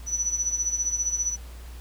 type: tone with tremolo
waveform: sine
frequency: 5940 Hz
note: F#8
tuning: 6 cents sharp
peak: -21 dBFS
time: 0.06-1.37 s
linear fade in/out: 50 ms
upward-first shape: sine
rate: 15 Hz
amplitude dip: 70%
effects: added 60 Hz sine -38 dBFS peak until 1.8 s + pink hiss -50 dBFS RMS until 1.8 s